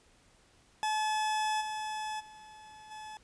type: tone with level steps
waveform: 40% pulse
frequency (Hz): 860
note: A5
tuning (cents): -40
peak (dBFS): -28 / -34 / -49 / -42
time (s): 0.83-3.17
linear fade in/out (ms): 0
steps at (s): 1.6 / 2.19 / 2.9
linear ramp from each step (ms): 20
effects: pink hiss -64 dBFS RMS until 3.23 s + resampled to 22050 Hz